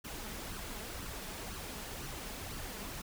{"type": "noise with flanger", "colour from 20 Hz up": "pink", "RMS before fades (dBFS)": -43, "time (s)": [0.04, 3.02], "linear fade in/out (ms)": 10, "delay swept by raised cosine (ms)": [0.66, 4.76], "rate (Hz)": 2, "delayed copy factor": 0.5, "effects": []}